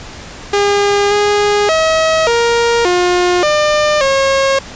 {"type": "tone with pitch steps", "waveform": "sawtooth", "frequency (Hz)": [405.4, 412.2, 640, 468.8, 356.6, 600, 543], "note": ["G#4", "G#4", "D#5", "A#4", "F4", "D5", "C#5"], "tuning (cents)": [-42, -13, 49, 10, 36, 37, -36], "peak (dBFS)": -6, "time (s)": [0.53, 4.59], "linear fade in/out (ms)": 5, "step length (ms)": 580, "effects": ["pink hiss -31 dBFS RMS until 4.75 s", "resampled to 16000 Hz"]}